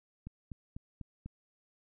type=click train; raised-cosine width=5 ms; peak=-30 dBFS; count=5; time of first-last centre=0.27-1.26 s; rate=4.04 Hz; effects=none

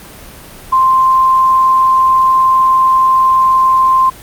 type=tone; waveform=sine; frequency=1046.5 Hz; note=C6; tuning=in tune; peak=-6 dBFS; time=0.72-4.1 s; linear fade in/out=10 ms; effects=pink hiss -34 dBFS RMS until 4.22 s + Opus 32 kbps

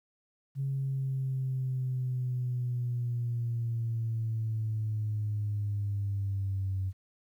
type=linear sweep; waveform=sine; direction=down; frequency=137.2 to 94.4 Hz; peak=-28 dBFS; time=0.55-6.93 s; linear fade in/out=50 ms; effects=tanh soft clip ceiling -24 dBFS + 11-bit

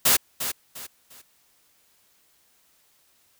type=noise with echo; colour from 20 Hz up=white; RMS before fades=-18 dBFS; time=0.05-0.17 s; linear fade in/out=10 ms; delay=350 ms; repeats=3; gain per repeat=-10 dB; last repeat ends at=1.22 s; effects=white hiss -63 dBFS RMS until 3.39 s

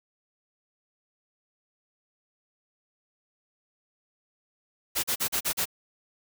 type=noise bursts; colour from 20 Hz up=white; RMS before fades=-27 dBFS; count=6; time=4.95-5.656 s; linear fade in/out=20 ms; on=86 ms; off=38 ms; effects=none

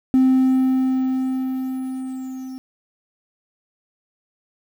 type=tone with level ramp; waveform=triangle; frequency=260.4 Hz; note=C4; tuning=8 cents flat; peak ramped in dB=-8 to -28 dBFS; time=0.14-2.58 s; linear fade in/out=0 ms; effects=tanh soft clip ceiling -7 dBFS + 8-bit

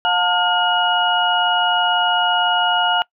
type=tone cluster; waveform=sine; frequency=714 / 896 / 1417 / 2899 Hz; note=F5 / A5 / F6 / F#7; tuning=+38 / +31 / +25 / -36 cents; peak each=-20 dBFS; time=0.05-3.02 s; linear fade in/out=0 ms; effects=noise-tail reverb RT60 0.1 s tail -23 dB re dry

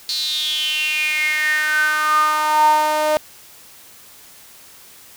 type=tone with high-pass filter sweep; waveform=sawtooth; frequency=305.7 Hz; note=D#4; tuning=30 cents flat; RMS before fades=-18 dBFS; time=0.09-3.17 s; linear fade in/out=0 ms; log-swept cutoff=4300 to 670 Hz; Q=9.4; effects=white hiss -44 dBFS RMS until 5.16 s

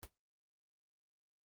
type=noise with exponential decay; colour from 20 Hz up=pink; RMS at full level=-43 dBFS; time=0.03-0.1 s; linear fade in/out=0 ms; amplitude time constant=15 ms; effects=noise-tail reverb RT60 0.3 s tail -22 dB re dry + Opus 32 kbps

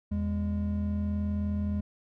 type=tone pair together; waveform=triangle; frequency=81.5 / 205.1 Hz; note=E2 / G#3; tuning=-19 / -21 cents; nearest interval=octave + major third; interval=1598 cents; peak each=-28 dBFS; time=0.11-1.81 s; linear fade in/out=10 ms; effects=none

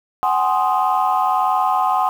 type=chord; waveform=sine; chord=Ab dominant seventh; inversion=third; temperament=equal with one note detuned; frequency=749 / 830.6 / 1046.5 / 1244.5 Hz; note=Gb5 / Ab5 / C6 / Eb6; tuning=+21 / 0 / 0 / 0 cents; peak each=-18 / -20 / -19 / -22 dBFS; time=0.23-2.09 s; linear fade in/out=0 ms; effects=tanh soft clip ceiling -7 dBFS + 7-bit

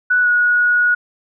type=tone with pitch glide; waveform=sine; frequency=1480 to 1455.4 Hz; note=F#6 to F#6; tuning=0 to -29 cents; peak=-11 dBFS; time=0.1-0.95 s; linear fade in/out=10 ms; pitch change=-29 cents; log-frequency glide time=0.21-0.28 s; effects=none

